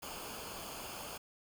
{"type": "noise with comb filter", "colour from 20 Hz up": "pink", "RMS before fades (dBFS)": -45, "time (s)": [0.02, 1.18], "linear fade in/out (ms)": 10, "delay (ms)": 0.52, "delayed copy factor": -0.65, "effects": []}